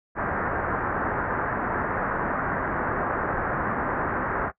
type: low-pass noise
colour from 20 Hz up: white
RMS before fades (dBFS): -27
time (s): 0.15-4.52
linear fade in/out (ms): 50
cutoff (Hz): 1700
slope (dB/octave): 48
effects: noise-tail reverb RT60 0.1 s tail -21 dB re dry